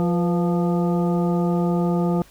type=harmonic tone with a mistuned harmonic; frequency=174.61 Hz; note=F3; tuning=in tune; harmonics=1 / 2 / 3 / 4 / 5 / 7; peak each=-19 / -25 / -29 / -31 / -33 / -36 dBFS; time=0-2.22 s; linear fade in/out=0 ms; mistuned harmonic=3; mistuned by=-71 cents; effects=added 50 Hz sine -51 dBFS peak until 2.3 s + pink hiss -51 dBFS RMS until 2.3 s